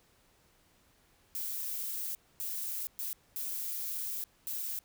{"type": "noise bursts at uneven times", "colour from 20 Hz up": "violet", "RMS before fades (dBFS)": -37, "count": 5, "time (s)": [[1.35, 2.15], [2.4, 2.87], [2.99, 3.13], [3.36, 4.24], [4.47, 4.79]], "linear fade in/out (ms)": 0, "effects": ["pink hiss -67 dBFS RMS until 4.84 s"]}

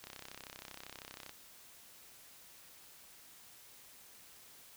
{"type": "click train", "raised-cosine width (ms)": 0.2, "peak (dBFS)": -29, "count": 42, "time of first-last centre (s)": [0.04, 1.294], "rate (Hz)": 32.7, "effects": ["white hiss -58 dBFS RMS until 4.76 s"]}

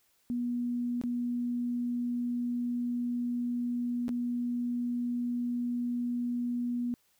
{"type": "tone with dropouts", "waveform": "sine", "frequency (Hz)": 242.1, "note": "B3", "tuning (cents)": -34, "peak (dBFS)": -29, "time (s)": [0.3, 6.94], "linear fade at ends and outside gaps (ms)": 0, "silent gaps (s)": [[1.014, 1.037], [4.082, 4.091]], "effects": ["white hiss -70 dBFS RMS until 7.19 s"]}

